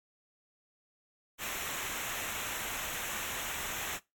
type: noise with comb filter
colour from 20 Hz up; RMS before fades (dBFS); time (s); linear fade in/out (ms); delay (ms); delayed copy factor
pink; -37; 1.38-4; 50; 0.21; -0.75
effects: noise-tail reverb RT60 0.2 s tail -20 dB re dry + MP3 96 kbps